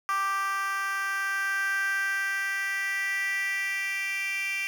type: tone with high-pass filter sweep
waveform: 10% pulse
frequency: 392 Hz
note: G4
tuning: in tune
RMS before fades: -29 dBFS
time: 0.09-4.67 s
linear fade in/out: 0 ms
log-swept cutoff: 1200 to 2400 Hz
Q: 5.8
effects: none